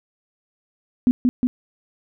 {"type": "tone with echo", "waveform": "sine", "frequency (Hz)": 248.4, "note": "B3", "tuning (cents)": 10, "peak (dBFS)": -11, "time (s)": [1.07, 1.11], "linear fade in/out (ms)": 0, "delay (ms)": 180, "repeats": 2, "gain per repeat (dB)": -2, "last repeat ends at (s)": 1.47, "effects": []}